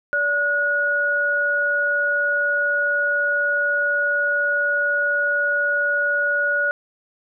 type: tone pair together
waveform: sine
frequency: 577 / 1452.9 Hz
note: D5 / F#6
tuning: -31 / -32 cents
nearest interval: octave + major third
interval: 1599 cents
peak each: -25 / -18 dBFS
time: 0.13-6.71 s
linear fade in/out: 0 ms
effects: none